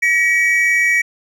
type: tone pair together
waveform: triangle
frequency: 1913 / 2275 Hz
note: A#6 / C#7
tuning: +44 / +44 cents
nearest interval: minor third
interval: 300 cents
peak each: -13 dBFS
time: 0.02-1.02 s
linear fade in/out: 10 ms
effects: none